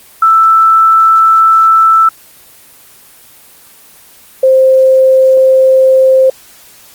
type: tone pair in turn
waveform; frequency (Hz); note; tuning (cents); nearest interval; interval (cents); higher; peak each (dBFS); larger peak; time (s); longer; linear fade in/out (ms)
sine; 1323 / 525; E6 / C5; +6 / +6; octave + major third; 1600; first; -3; neither; 0.22-2.09 / 4.43-6.3; neither; 5
effects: white hiss -39 dBFS RMS until 6.94 s + Opus 24 kbps